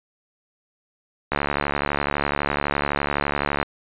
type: click train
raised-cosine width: 0.5 ms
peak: -6 dBFS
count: 167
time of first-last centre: 1.32-3.629 s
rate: 71.9 Hz
effects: resampled to 8000 Hz